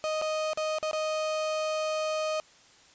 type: tone with dropouts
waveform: 35% pulse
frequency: 622.3 Hz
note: D#5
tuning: in tune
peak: -26 dBFS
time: 0.04-2.4 s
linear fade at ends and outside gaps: 0 ms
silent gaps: 0.215-0.221 / 0.533-0.574 / 0.785-0.828 / 0.912-0.931 s
effects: white hiss -57 dBFS RMS until 2.94 s + resampled to 16000 Hz